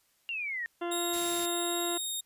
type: exponential sweep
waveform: sine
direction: down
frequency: 2822 to 1816 Hz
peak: -32 dBFS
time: 0.29-0.66 s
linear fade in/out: 0 ms
type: harmonic tone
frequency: 345.6 Hz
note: F4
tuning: 18 cents flat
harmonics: 1 / 2 / 3 / 4 / 5 / 6 / 8 / 9 / 10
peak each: -33 / -37 / -42 / -43 / -49 / -50 / -48 / -55 / -53 dBFS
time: 0.81-1.98 s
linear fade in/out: 10 ms
type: tone with vibrato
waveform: 15% pulse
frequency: 3729 Hz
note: A#7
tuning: in tune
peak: -26 dBFS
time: 0.91-2.21 s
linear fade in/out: 10 ms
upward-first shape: triangle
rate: 1.4 Hz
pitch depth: 12 cents each way
type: band-stop noise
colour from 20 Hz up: white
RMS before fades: -40 dBFS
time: 1.13-1.46 s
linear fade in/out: 5 ms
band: 440 to 1800 Hz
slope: 24 dB/octave
effects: white hiss -70 dBFS RMS until 2.25 s + resampled to 32000 Hz